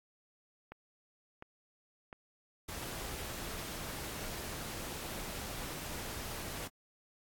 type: click train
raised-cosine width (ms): 0.5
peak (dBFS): -31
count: 6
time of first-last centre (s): 0.72-4.241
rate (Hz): 1.42
type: noise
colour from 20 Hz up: pink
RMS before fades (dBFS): -42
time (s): 2.68-6.68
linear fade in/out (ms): 10
effects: AAC 64 kbps